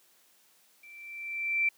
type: tone with level ramp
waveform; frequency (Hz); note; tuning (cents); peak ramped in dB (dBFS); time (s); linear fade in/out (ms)
sine; 2342; D7; -5; -49 to -22; 0.83-1.69; 5
effects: white hiss -64 dBFS RMS until 1.77 s + high-pass 200 Hz 12 dB/octave